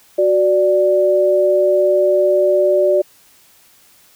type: tone pair together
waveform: sine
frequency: 370 / 587.3 Hz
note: F#4 / D5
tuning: 0 / 0 cents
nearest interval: minor sixth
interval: 800 cents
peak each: -15 / -12 dBFS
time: 0.18-3.02 s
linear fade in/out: 10 ms
effects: white hiss -50 dBFS RMS until 4.15 s